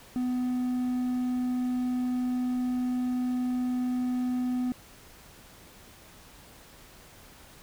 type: tone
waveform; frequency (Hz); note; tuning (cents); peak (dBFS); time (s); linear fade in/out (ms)
triangle; 250; B3; +21; -24; 0.16-4.72; 0
effects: pink hiss -52 dBFS RMS until 7.62 s